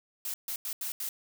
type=noise bursts at uneven times; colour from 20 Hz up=blue; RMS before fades=-35 dBFS; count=5; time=0.25-0.34 / 0.48-0.56 / 0.65-0.73 / 0.81-0.92 / 1-1.09 s; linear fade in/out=2 ms; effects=none